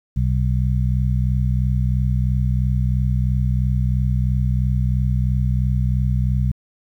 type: harmonic tone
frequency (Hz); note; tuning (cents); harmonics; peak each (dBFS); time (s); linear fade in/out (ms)
63; B1; +35; 1 / 2 / 3; -19 / -19 / -26; 0.16-6.52; 10
effects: 9-bit